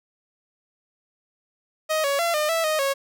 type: tone with pitch steps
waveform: sawtooth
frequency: 626 / 560 / 680 / 606 / 658 / 621 / 550 Hz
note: D#5 / C#5 / F5 / D#5 / E5 / D#5 / C#5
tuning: +10 / +18 / -46 / -46 / -3 / -3 / -14 cents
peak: -17 dBFS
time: 1.89-2.94 s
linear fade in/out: 20 ms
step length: 150 ms
effects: none